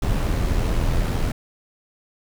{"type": "noise with amplitude modulation", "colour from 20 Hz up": "brown", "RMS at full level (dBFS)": -19, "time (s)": [0.02, 1.32], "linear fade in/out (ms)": 5, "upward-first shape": "sine", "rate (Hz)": 82.2, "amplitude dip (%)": 40, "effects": []}